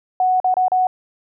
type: tone with dropouts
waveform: sine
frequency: 740 Hz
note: F#5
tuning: in tune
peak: -13 dBFS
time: 0.2-0.87 s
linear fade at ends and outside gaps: 2 ms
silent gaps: 0.401-0.444 / 0.541-0.568 / 0.682-0.718 s
effects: none